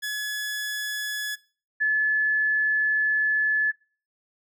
sawtooth / sine tone pair in turn, 1700 / 1723.7 Hz, G#6 / A6, +40 / -36 cents, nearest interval unison, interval 24 cents, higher second, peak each -24 / -19 dBFS, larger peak second, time 0.02-1.36 / 1.8-3.72 s, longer second, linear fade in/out 20 ms, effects noise-tail reverb RT60 0.4 s tail -22 dB re dry

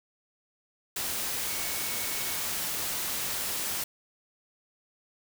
sine tone in noise, 2217 Hz, C#7, in tune, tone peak -43 dBFS, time 1.47-2.38 s, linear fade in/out 5 ms, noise white, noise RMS -32 dBFS, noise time 0.96-3.84 s, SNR -14 dB, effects none

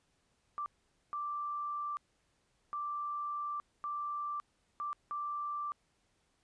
sine tone bursts at uneven times, 1174.7 Hz, D6, in tune, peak -35 dBFS, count 6, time 0.58-0.66 / 1.13-1.97 / 2.73-3.6 / 3.84-4.4 / 4.8-4.93 / 5.11-5.72 s, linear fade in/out 0 ms, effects pink hiss -75 dBFS RMS until 6.43 s + resampled to 22050 Hz

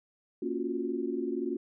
sine chord, Gb major seventh, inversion first, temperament equal, 233.1 / 277.2 / 349.2 / 370 Hz, Bb3 / Db4 / F4 / Gb4, 0 / 0 / 0 / 0 cents, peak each -37 / -35 / -34 / -36 dBFS, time 0.42-1.57 s, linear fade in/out 5 ms, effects none

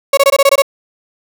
35% pulse tone bursts, 554.4 Hz, C#5, in tune, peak -4 dBFS, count 8, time 0.13-0.621 s, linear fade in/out 5 ms, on 43 ms, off 21 ms, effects none

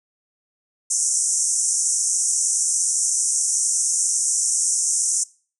white band-pass noise, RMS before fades -21 dBFS, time 0.9-5.24 s, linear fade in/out 10 ms, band 5700 to 9500 Hz, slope 96 dB/octave, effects noise-tail reverb RT60 0.4 s tail -22 dB re dry

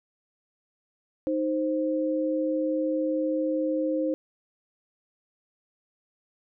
sine tone pair together, 311.1 / 524.2 Hz, D#4 / C5, 0 / +3 cents, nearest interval major sixth, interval 903 cents, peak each -26 / -27 dBFS, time 1.27-4.14 s, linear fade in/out 0 ms, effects none

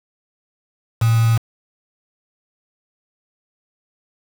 sine tone with quantisation, 114 Hz, A#2, 38 cents flat, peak -12 dBFS, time 1.01-1.38 s, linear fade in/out 10 ms, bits 4, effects none

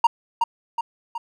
triangle tone with echo, 932.3 Hz, A#5, in tune, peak -9 dBFS, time 0.04-0.07 s, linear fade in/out 5 ms, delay 370 ms, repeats 3, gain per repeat -5 dB, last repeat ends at 1.18 s, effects none

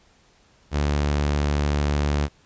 sawtooth tone, 72.9 Hz, D2, 12 cents flat, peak -16 dBFS, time 0.71-2.29 s, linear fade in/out 50 ms, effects pink hiss -58 dBFS RMS until 2.45 s + resampled to 16000 Hz

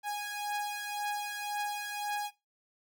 sawtooth beating tone pair, 826 / 827.9 Hz, G#5 / G#5, -10 / -6 cents, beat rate 1.9 Hz, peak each -32 / -35 dBFS, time 0.03-2.31 s, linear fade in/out 50 ms, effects noise-tail reverb RT60 0.2 s tail -17 dB re dry

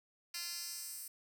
10% pulse tone with high-pass filter sweep, 345.4 Hz, F4, 19 cents flat, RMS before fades -44 dBFS, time 0.34-1.08 s, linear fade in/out 5 ms, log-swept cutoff 3700 to 10000 Hz, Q 1.3, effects none

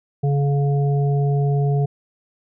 harmonic tone, 141.5 Hz, C#3, 36 cents sharp, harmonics 1 / 3 / 5, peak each -16 / -26 / -30 dBFS, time 0.23-1.86 s, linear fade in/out 10 ms, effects none

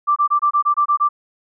sine tone bursts, 1174.7 Hz, D6, in tune, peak -12 dBFS, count 9, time 0.07-1.09 s, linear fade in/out 20 ms, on 92 ms, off 24 ms, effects none

